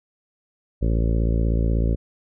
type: harmonic tone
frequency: 56.3 Hz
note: A1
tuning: 40 cents sharp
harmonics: 1 / 2 / 3 / 4 / 5 / 6 / 7 / 8 / 9 / 10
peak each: -19 / -25 / -29 / -31 / -33 / -35 / -36 / -37 / -38 / -39 dBFS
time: 0.81-1.96 s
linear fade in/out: 20 ms
effects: none